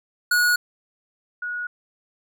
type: tone pair in turn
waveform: square / sine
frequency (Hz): 1455 / 1455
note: F#6 / F#6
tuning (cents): -29 / -29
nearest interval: unison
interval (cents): 0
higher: neither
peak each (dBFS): -17 / -26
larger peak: first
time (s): 0.31-0.56 / 1.42-1.67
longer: neither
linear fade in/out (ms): 5
effects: none